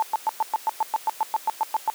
sine tone bursts, 880 Hz, A5, in tune, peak -18 dBFS, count 15, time 0-1.9 s, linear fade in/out 0 ms, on 24 ms, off 110 ms, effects white hiss -43 dBFS RMS until 1.94 s + high-pass 400 Hz 12 dB/octave

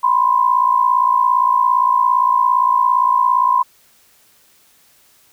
sine tone pair together, 987.8 / 1045.3 Hz, B5 / C6, 0 / -2 cents, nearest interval minor second, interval 98 cents, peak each -14 dBFS, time 0.03-3.63 s, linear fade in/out 10 ms, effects white hiss -53 dBFS RMS until 5.32 s

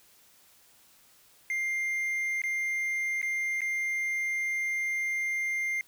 triangle tone with dropouts, 2100 Hz, C7, 6 cents sharp, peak -26 dBFS, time 1.5-5.81 s, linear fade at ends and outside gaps 1 ms, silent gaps 2.418-2.437 / 3.216-3.228 / 3.607-3.617 s, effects white hiss -60 dBFS RMS until 5.87 s

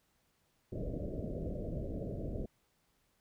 pink low-pass noise, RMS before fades -39 dBFS, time 0.72-2.46 s, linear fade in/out 2 ms, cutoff 650 Hz, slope 96 dB/octave, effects pink hiss -75 dBFS RMS until 3.2 s

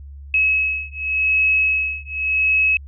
sine beating tone pair, 2570 / 2570.88 Hz, E7 / E7, -45 / -44 cents, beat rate 0.88 Hz, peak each -19 dBFS, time 0.34-2.77 s, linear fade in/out 2 ms, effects added 70 Hz sine -34 dBFS peak until 2.87 s

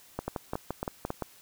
two click trains, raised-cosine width 1 ms, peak -17 / -17 dBFS, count 4 / 7, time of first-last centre 0.28-1.104 / 0.19-1.223 s, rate 3.64 / 5.81 Hz, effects white hiss -56 dBFS RMS until 1.41 s

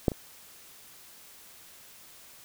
clicks, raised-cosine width 2 ms, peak -8 / -22 dBFS, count 2, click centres 0.082 / 0.118 s, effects white hiss -52 dBFS RMS until 2.44 s

